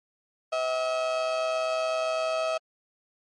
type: tone with amplitude modulation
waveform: 35% pulse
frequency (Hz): 643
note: E5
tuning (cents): -43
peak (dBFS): -21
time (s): 0.52-2.58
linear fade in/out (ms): 10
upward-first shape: sine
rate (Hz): 128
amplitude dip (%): 50
effects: low-pass 5000 Hz 12 dB/octave + MP3 48 kbps